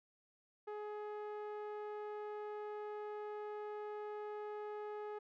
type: tone with low-pass filter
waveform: sawtooth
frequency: 420 Hz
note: G#4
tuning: 19 cents sharp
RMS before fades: -45 dBFS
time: 0.67-5.19 s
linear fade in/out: 10 ms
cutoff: 1200 Hz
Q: 0.82
effects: none